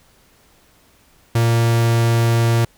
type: tone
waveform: 45% pulse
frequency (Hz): 116.2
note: A#2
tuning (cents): -5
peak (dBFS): -13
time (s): 1.35-2.65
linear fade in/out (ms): 5
effects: pink hiss -54 dBFS RMS until 2.77 s